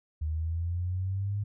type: exponential sweep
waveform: sine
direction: up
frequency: 76.2 to 103.8 Hz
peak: -28 dBFS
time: 0.21-1.44 s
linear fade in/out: 10 ms
effects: none